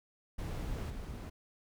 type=noise with level steps; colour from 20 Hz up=brown; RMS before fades=-38 / -43 dBFS; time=0.38-1.3 s; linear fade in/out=10 ms; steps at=0.9 s; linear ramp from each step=5 ms; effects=none